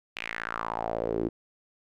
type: tone with band-pass filter sweep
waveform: sawtooth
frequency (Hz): 56.4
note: A1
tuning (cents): +44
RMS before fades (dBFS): -32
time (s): 0.16-1.29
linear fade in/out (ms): 10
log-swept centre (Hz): 2700 to 320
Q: 4.1
effects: none